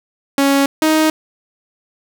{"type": "tone pair in turn", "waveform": "sawtooth", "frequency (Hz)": [277.2, 313.2], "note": ["C#4", "D#4"], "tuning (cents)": [0, 11], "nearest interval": "major second", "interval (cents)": 211, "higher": "second", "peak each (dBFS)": -7, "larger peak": "neither", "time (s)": [[0.38, 0.66], [0.82, 1.1]], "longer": "neither", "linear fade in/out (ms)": 2, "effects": []}